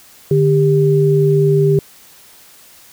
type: tone pair together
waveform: sine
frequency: 148.71 / 397 Hz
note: D3 / G4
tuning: +22 / +22 cents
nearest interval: octave + perfect fourth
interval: 1700 cents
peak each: -12 dBFS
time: 0.31-1.79 s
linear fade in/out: 2 ms
effects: white hiss -44 dBFS RMS until 2.92 s